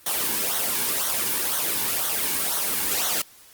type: noise with flanger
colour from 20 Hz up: white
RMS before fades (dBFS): -24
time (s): 0.06-3.22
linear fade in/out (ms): 5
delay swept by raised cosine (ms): 0.4 to 1.6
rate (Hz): 2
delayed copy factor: -0.7
effects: white hiss -51 dBFS RMS until 3.53 s + Opus 24 kbps